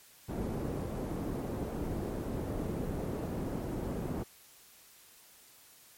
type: low-pass noise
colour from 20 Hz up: white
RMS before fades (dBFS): -36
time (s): 0.28-4.24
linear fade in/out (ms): 20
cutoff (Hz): 350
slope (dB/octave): 12
effects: white hiss -58 dBFS RMS until 5.97 s + MP3 64 kbps